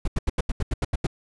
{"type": "noise bursts", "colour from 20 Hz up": "brown", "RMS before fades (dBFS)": -22, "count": 10, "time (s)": [0.05, 1.068], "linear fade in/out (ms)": 5, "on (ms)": 28, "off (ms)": 82, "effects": ["resampled to 24000 Hz"]}